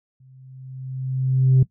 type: tone with exponential growth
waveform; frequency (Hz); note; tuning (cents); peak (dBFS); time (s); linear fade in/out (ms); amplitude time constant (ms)
sine; 130.81; C3; 0; -8; 0.2-1.63; 5; 310
effects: noise-tail reverb RT60 0.1 s tail -17 dB re dry + tanh soft clip ceiling -9 dBFS